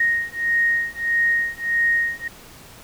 sine beating tone pair, 1864.7 / 1866.3 Hz, A#6 / A#6, 0 / +2 cents, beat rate 1.6 Hz, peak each -21 dBFS, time 0-2.28 s, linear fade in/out 5 ms, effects pink hiss -44 dBFS RMS until 2.83 s

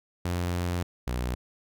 sawtooth tone pair in turn, 88.1 / 61.56 Hz, F2 / B1, +16 / -5 cents, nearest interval tritone, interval 621 cents, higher first, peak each -23 / -24 dBFS, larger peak first, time 0.25-0.83 / 1.07-1.35 s, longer first, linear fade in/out 5 ms, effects none

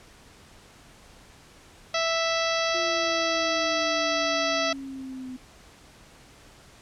harmonic tone, 659.3 Hz, E5, in tune, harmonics 1 / 2 / 3 / 4 / 5 / 6 / 7 / 8 / 9, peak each -27 / -30 / -32 / -33 / -34 / -35 / -35 / -36 / -37 dBFS, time 1.94-4.73 s, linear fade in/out 5 ms
sine exponential sweep, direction down, 349.2 to 254 Hz, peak -34 dBFS, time 2.74-5.37 s, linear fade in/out 10 ms
effects pink hiss -52 dBFS RMS until 6.81 s + low-pass 9000 Hz 12 dB/octave

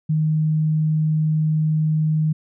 sine tone, 155.56 Hz, D#3, in tune, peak -16 dBFS, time 0.09-2.33 s, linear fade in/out 10 ms, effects none

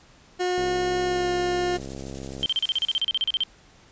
30% pulse tone with pitch glide, 361.2 to 356.6 Hz, F#4 to F4, -42 to +36 cents, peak -20 dBFS, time 0.39-1.78 s, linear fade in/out 20 ms, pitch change -22 cents, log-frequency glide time 1.03-1.3 s
click train, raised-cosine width 2 ms, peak -23 dBFS, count 127, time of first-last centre 0.58-2.455 s, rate 67.2 Hz
blue noise with tremolo, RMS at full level -39 dBFS, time 1.73-3 s, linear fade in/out 0 ms, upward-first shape square, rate 12 Hz, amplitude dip 40%
sine tone bursts, 3136 Hz, G7, in tune, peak -20 dBFS, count 16, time 2.43-3.435 s, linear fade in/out 0 ms, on 30 ms, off 35 ms
effects pink hiss -54 dBFS RMS until 3.91 s + resampled to 16000 Hz

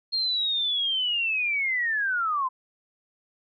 sine linear sweep, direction down, 4252 to 1000 Hz, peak -23 dBFS, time 0.12-2.49 s, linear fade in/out 20 ms, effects none

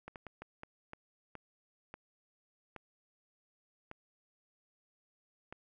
slowing click train, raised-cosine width 0.5 ms, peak -30 dBFS, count 11, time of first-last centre 0.08-5.525 s, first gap 78 ms, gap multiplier 1.4, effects none

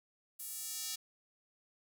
square tone with high-pass filter sweep, 257.8 Hz, C4, 26 cents flat, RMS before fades -42 dBFS, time 0.39-0.96 s, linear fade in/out 10 ms, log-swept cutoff 11000 to 4800 Hz, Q 1.1, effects none

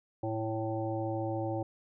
harmonic tone, 110.8 Hz, A2, 13 cents sharp, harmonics 1 / 3 / 5 / 7 / 8, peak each -36 / -35 / -37 / -39 / -47 dBFS, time 0.23-1.63 s, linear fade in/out 5 ms, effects none

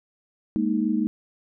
sine chord, Ab suspended second, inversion none, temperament just, 207.7 / 233.6 / 311.5 Hz, Ab3 / Bb3 / Eb4, 0 / +4 / +2 cents, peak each -25 dBFS, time 0.56-1.07 s, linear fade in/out 0 ms, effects none

